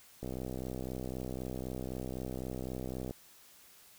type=click train; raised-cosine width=2 ms; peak=-26 dBFS; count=185; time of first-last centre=0.23-3.109 s; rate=63.9 Hz; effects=white hiss -59 dBFS RMS until 3.98 s